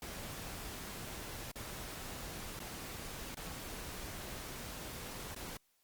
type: noise with dropouts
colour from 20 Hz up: pink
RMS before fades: -45 dBFS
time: 0.02-5.57 s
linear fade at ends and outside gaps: 2 ms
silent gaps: 1.516-1.557 / 2.592-2.601 / 3.346-3.37 / 5.348-5.362 s
effects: white hiss -75 dBFS RMS until 5.83 s + Opus 48 kbps